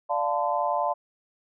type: chord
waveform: sine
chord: D minor seventh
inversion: none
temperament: equal with one note detuned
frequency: 587.3 / 698.5 / 880 / 1023.8 Hz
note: D5 / F5 / A5 / C6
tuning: 0 / 0 / 0 / -38 cents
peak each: -29 / -28 / -28 / -29 dBFS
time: 0.09-0.94 s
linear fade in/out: 20 ms
effects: none